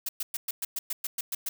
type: noise bursts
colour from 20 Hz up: blue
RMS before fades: -31 dBFS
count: 11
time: 0.06-1.49 s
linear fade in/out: 5 ms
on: 30 ms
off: 110 ms
effects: none